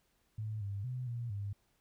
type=tone with pitch steps; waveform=sine; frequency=108.2 / 99.9 / 126.4 / 118.8 / 100.9 Hz; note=A2 / G2 / B2 / A#2 / G#2; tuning=-29 / +33 / +41 / +33 / -49 cents; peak=-36 dBFS; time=0.38-1.53 s; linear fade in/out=5 ms; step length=230 ms; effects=pink hiss -75 dBFS RMS until 1.8 s